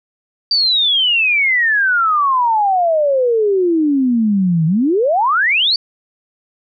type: exponential two-way sweep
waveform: sine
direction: down then up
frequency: 4693 to 155.4 to 4693 Hz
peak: -11 dBFS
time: 0.51-5.76 s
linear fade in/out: 2 ms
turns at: 4.66 s
effects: none